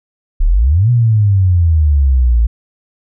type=exponential two-way sweep; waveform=sine; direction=up then down; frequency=31.93 to 123.47 to 55.1 Hz; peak=-7 dBFS; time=0.4-2.47 s; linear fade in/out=10 ms; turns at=0.9 s; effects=none